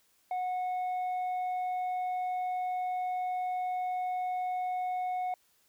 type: tone with tanh clipping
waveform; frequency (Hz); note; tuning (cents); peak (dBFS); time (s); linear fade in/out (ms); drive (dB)
triangle; 732; F#5; -19; -31; 0.31-5.34; 2; 8
effects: white hiss -69 dBFS RMS until 5.68 s